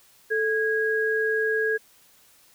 sine tone pair together, 438.9 / 1646.1 Hz, A4 / G#6, -4 / -16 cents, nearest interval octave + major seventh, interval 2288 cents, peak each -24 dBFS, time 0.3-1.78 s, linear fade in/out 20 ms, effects white hiss -57 dBFS RMS until 2.54 s

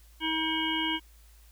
harmonic tone with a mistuned harmonic, 318.8 Hz, D#4, 42 cents sharp, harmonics 1 / 3 / 5 / 7 / 9 / 10, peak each -32 / -34 / -38 / -35 / -33 / -34 dBFS, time 0.2-1 s, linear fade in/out 50 ms, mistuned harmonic 9, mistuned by +20 cents, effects added 55 Hz sine -53 dBFS peak until 1.51 s + white hiss -62 dBFS RMS until 1.51 s

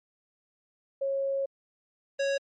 sine / square tone pair in turn, 547 / 553.4 Hz, C#5 / C#5, -23 / -3 cents, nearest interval unison, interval 20 cents, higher second, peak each -26 dBFS, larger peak neither, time 1.01-1.46 / 2.19-2.38 s, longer first, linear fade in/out 10 ms, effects low-pass 7000 Hz 12 dB/octave + MP3 32 kbps

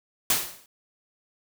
white noise with exponential decay, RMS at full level -19 dBFS, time 0.3-0.66 s, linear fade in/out 2 ms, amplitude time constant 78 ms, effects none

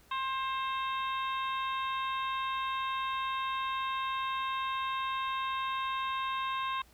harmonic tone, 530 Hz, C5, 22 cents sharp, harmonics 2 / 3 / 4 / 5 / 6 / 7, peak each -32 / -43 / -46 / -42 / -47 / -43 dBFS, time 0.11-6.82 s, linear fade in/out 5 ms, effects added 60 Hz sine -62 dBFS peak until 6.93 s + pink hiss -62 dBFS RMS until 6.93 s

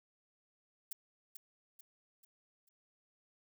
violet noise with echo, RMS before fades -41 dBFS, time 0.91-0.93 s, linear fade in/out 5 ms, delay 440 ms, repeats 4, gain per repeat -7 dB, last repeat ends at 2.69 s, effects none

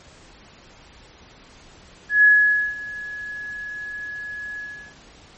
sine tone with ADSR envelope, 1689 Hz, G#6, 29 cents sharp, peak -9 dBFS, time 2.09-4.96 s, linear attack 140 ms, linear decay 510 ms, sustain -20 dB, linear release 380 ms, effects pink hiss -48 dBFS RMS until 5.37 s + MP3 32 kbps

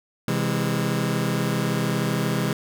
sawtooth chord, C augmented, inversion none, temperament just, 130.81 / 163.52 / 204.4 Hz, C3 / E3 / G#3, 0 / -14 / -27 cents, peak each -22 dBFS, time 0.28-2.53 s, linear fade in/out 2 ms, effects none

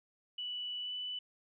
sine tone with pitch glide, 2960 to 2984 Hz, F#7 to F#7, 0 to +14 cents, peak -37 dBFS, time 0.38-1.19 s, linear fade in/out 5 ms, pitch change +14 cents, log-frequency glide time 0.81-0.92 s, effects none

